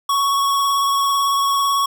square tone with vibrato, 1112 Hz, C#6, 5 cents sharp, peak -16 dBFS, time 0.09-1.86 s, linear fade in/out 5 ms, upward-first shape sine, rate 18 Hz, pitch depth 18 cents each way, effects none

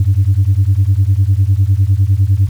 sine beating tone pair, 92.5 / 102.4 Hz, F#2 / G#2, 0 / -24 cents, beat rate 9.9 Hz, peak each -10 dBFS, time 0-2.49 s, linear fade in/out 5 ms, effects tanh soft clip ceiling -4 dBFS + 7-bit

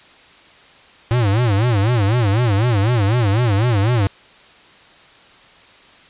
square tone with vibrato, 110.4 Hz, A2, 6 cents sharp, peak -14 dBFS, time 1.11-4.07 s, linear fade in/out 0 ms, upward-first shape sine, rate 4 Hz, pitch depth 220 cents each way, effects white hiss -46 dBFS RMS until 6.09 s + resampled to 8000 Hz

